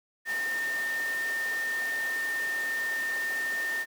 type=tone in noise; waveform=sine; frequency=1815 Hz; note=A#6; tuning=47 cents flat; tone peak=-28 dBFS; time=0.25-3.86 s; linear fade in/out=50 ms; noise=pink; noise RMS=-39 dBFS; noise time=0.25-3.86 s; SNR=+8 dB; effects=high-pass 400 Hz 12 dB/octave